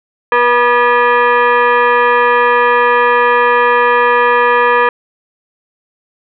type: tone with frequency modulation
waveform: sine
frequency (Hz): 243.6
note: B3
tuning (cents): -24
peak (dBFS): -7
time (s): 0.32-4.89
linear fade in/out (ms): 2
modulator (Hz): 727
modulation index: 2.3
effects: none